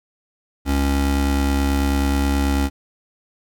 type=tone pair together; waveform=square; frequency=69.3 / 277.2 Hz; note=C#2 / C#4; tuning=0 / 0 cents; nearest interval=2 octaves; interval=2400 cents; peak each=-19 / -22 dBFS; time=0.65-2.7 s; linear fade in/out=50 ms; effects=none